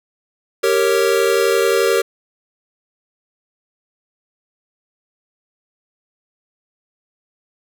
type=chord; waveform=square; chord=G diminished; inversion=none; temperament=equal with one note detuned; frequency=392 / 463.5 / 554.4 Hz; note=G4 / Bb4 / Db5; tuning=0 / -10 / 0 cents; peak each=-18 / -17 / -21 dBFS; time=0.63-2.02 s; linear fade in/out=10 ms; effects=none